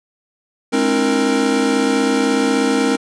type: tone cluster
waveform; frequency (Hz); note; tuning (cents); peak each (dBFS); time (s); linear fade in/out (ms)
square; 211.7 / 266.3 / 302.6 / 332.2 / 466.7; G#3 / C4 / D#4 / E4 / A#4; +33 / +31 / -48 / +13 / +2; -24 / -18 / -23 / -27 / -20; 0.72-2.97; 20
effects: resampled to 22050 Hz